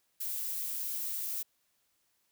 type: noise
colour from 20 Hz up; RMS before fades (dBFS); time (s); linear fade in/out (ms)
violet; -36; 0.2-1.43; 10
effects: white hiss -75 dBFS RMS until 2.31 s